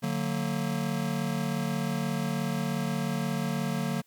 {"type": "chord", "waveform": "square", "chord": "D augmented", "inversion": "none", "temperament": "just", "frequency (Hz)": [146.83, 183.54, 229.4], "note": ["D3", "F#3", "A#3"], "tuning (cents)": [0, -14, -28], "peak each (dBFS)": -33, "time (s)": [0.02, 4.02], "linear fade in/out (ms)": 20, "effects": ["white hiss -67 dBFS RMS until 4.06 s"]}